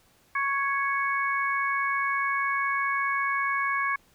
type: harmonic tone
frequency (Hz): 554.4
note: C#5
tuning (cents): 0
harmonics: 2 / 3 / 4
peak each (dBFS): -27 / -29 / -30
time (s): 0.35-3.96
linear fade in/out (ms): 5
effects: pink hiss -62 dBFS RMS until 4.14 s